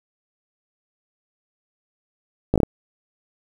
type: slowing click train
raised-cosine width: 2 ms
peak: -4 dBFS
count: 5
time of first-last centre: 2.54-2.633 s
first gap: 17 ms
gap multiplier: 1.21
effects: 7-bit